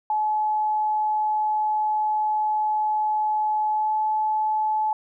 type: tone with pitch glide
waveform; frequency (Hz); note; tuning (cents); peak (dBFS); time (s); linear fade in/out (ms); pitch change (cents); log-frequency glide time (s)
sine; 855 to 861.4; A5 to A5; -50 to -37; -20; 0.1-4.93; 2; +13; 3.71-3.93
effects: none